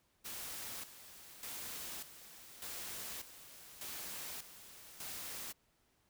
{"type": "noise with tremolo", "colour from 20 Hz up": "white", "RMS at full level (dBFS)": -45, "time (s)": [0.24, 5.53], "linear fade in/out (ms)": 20, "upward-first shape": "square", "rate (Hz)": 0.84, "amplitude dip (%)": 70, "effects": ["pink hiss -75 dBFS RMS until 6.09 s"]}